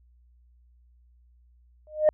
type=tone with exponential growth; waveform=sine; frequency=613 Hz; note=D#5; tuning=26 cents flat; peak=-11 dBFS; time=1.87-2.09 s; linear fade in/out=1 ms; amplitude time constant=46 ms; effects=tanh soft clip ceiling -11 dBFS + added 60 Hz sine -56 dBFS peak until 2.13 s